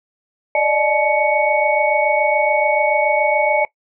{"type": "tone cluster", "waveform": "sine", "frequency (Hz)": [587, 614, 859, 2227], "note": ["D5", "D#5", "A5", "C#7"], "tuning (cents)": [-1, -23, -42, 7], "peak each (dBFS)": -19, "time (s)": [0.55, 3.65], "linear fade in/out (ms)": 2, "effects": ["noise-tail reverb RT60 0.1 s tail -20 dB re dry"]}